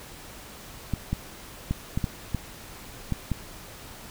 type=clicks; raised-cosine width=5 ms; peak=-13 dBFS; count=8; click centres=0.937 / 1.13 / 1.71 / 1.975 / 2.042 / 2.347 / 3.123 / 3.317 s; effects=pink hiss -44 dBFS RMS until 4.1 s